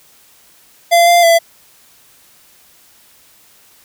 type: tone with pitch steps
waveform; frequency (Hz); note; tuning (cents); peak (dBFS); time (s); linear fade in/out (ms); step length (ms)
square; 686 / 694 / 671; F5 / F5 / E5; -31 / -11 / +31; -7; 0.91-1.39; 20; 160
effects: white hiss -48 dBFS RMS until 3.84 s